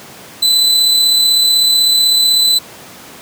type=tone with amplitude modulation; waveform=40% pulse; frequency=4010 Hz; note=B7; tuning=26 cents sharp; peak=-6 dBFS; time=0.42-2.59 s; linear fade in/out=10 ms; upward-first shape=sine; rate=36 Hz; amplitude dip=30%; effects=pink hiss -35 dBFS RMS until 3.21 s + high-pass 150 Hz 12 dB/octave